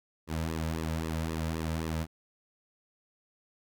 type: tone with flanger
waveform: sawtooth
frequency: 80.5 Hz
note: E2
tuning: 41 cents flat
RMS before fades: -33 dBFS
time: 0.27-2.07 s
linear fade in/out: 50 ms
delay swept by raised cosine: 1.3 to 2.8 ms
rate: 3.8 Hz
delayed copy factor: -0.8
effects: none